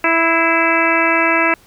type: harmonic tone with a mistuned harmonic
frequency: 329.6 Hz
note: E4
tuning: in tune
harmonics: 1 / 2 / 3 / 4 / 5 / 6 / 7 / 8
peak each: -20 / -20 / -20 / -20 / -20 / -20 / -20 / -20 dBFS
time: 0.04-1.54 s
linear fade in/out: 2 ms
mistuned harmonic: 6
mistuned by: +43 cents
effects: pink hiss -49 dBFS RMS until 1.66 s